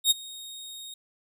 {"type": "tone with ADSR envelope", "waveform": "sawtooth", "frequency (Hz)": 3729, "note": "A#7", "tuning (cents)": 0, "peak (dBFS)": -13, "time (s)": [0.04, 0.94], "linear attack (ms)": 66, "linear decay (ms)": 22, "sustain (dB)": -23, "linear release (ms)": 3, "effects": []}